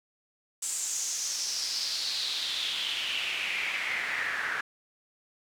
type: noise with band-pass filter sweep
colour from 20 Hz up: pink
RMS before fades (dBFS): -32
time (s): 0.62-4.61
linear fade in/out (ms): 5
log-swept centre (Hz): 7800 to 1600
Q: 4.6
effects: none